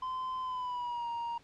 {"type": "tone with pitch glide", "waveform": "triangle", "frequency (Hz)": [1029, 938.2], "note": ["C6", "A#5"], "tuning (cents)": [-29, 11], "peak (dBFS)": -32, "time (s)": [0.02, 1.38], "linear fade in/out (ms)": 5, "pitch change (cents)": -160, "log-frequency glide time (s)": [0.42, 1.09], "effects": ["pink hiss -61 dBFS RMS until 1.43 s", "low-pass 5000 Hz 12 dB/octave"]}